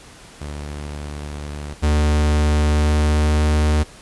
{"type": "tone", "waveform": "sawtooth", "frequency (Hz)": 73.42, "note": "D2", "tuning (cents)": 0, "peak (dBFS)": -24, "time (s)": [0.41, 1.74], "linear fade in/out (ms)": 5}
{"type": "tone with pitch glide", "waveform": "45% pulse", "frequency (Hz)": [75, 75.74], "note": ["D2", "D#2"], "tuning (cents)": [37, -46], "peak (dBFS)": -14, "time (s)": [1.82, 3.84], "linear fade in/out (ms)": 20, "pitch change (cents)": 17, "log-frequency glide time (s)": [2.72, 3.41]}
{"effects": ["pink hiss -43 dBFS RMS until 4.01 s", "resampled to 24000 Hz"]}